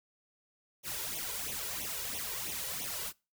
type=noise with flanger; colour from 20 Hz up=white; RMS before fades=-38 dBFS; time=0.83-3.13 s; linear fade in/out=50 ms; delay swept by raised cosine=0.31 to 2.11 ms; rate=3 Hz; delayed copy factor=+0.8; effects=noise-tail reverb RT60 0.3 s tail -24 dB re dry